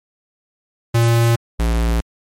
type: tone pair in turn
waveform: square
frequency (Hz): 116.54 / 57.14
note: A#2 / A#1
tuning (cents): 0 / -34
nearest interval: octave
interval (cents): 1234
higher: first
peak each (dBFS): -12 / -15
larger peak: first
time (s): 0.94-1.36 / 1.59-2.01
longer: neither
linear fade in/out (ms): 10
effects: MP3 64 kbps